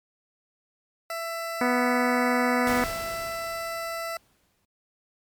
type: tone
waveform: 20% pulse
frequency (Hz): 666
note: E5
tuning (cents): +18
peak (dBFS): -25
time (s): 1.1-4.17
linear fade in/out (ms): 2
type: harmonic tone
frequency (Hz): 246.9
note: B3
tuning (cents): 0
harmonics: 1 / 2 / 3 / 4 / 5 / 6 / 7 / 8 / 9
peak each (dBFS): -25 / -28 / -30 / -31 / -32 / -33 / -33 / -34 / -35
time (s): 1.61-2.84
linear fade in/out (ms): 2
type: noise with exponential decay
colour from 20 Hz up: pink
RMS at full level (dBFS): -32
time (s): 2.67-4.65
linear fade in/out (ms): 1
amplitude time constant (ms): 430
effects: MP3 96 kbps